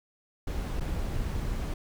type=noise with dropouts; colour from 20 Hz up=brown; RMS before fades=-31 dBFS; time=0.47-1.74 s; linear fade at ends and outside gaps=5 ms; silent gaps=0.799-0.806 s; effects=none